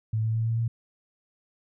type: tone with pitch steps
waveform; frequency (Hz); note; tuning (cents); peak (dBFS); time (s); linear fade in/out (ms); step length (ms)
sine; 110 / 111.34 / 112.7 / 114.08 / 115.47; A2 / A2 / A2 / A#2 / A#2; 0 / +21 / +42 / -37 / -16; -23; 0.13-0.68; 5; 110
effects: none